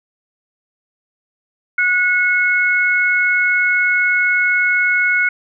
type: tone pair together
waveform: sine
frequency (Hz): 1460 / 2188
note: F#6 / C#7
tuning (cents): -24 / -23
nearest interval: perfect fifth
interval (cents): 701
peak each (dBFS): -15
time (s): 1.78-5.29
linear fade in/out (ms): 5
effects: none